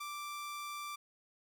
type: tone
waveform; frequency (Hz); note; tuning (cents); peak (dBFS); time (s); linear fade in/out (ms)
sawtooth; 1174.7; D6; 0; -37; 0-0.96; 10
effects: none